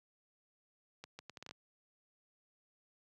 accelerating click train, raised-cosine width 0.2 ms, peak -30 dBFS, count 8, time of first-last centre 1.04-1.51 s, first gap 150 ms, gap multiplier 0.71, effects high-pass 100 Hz 12 dB/octave

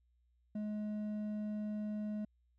sine tone with hard clipping, 211 Hz, G#3, 28 cents sharp, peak -38 dBFS, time 0.55-2.25 s, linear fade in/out 5 ms, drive 5 dB, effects added 60 Hz sine -70 dBFS peak until 2.58 s

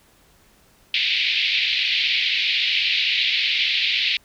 pink band-pass noise, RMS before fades -21 dBFS, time 0.94-4.17 s, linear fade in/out 2 ms, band 2200 to 4200 Hz, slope 48 dB/octave, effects pink hiss -56 dBFS RMS until 4.24 s

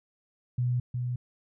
sine tone with echo, 123.47 Hz, B2, in tune, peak -24 dBFS, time 0.58-0.8 s, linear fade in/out 5 ms, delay 360 ms, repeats 1, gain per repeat -4 dB, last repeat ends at 1.16 s, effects none

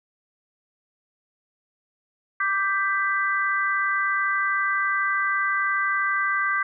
sine chord, G major, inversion second, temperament equal with one note detuned, 1174.7 / 1568 / 1991.6 Hz, D6 / G6 / B6, 0 / 0 / +14 cents, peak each -25 / -24 / -27 dBFS, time 2.4-6.63 s, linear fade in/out 5 ms, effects none

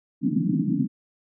white band-pass noise, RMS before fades -23 dBFS, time 0.21-0.88 s, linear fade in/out 50 ms, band 140 to 300 Hz, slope 96 dB/octave, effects none

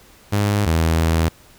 sawtooth tone pair in turn, 102.6 / 81.43 Hz, G#2 / E2, -21 / -21 cents, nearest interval major third, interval 400 cents, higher first, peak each -12 / -11 dBFS, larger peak second, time 0.32-0.66 / 0.66-1.29 s, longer second, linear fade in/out 10 ms, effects pink hiss -49 dBFS RMS until 1.58 s

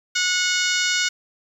harmonic tone, 730 Hz, F#5, 24 cents flat, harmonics 2 / 3 / 4 / 5 / 6 / 7 / 8 / 9 / 10, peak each -24 / -26 / -27 / -28 / -29 / -29 / -30 / -31 / -31 dBFS, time 0.15-1.09 s, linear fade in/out 10 ms, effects 8-bit

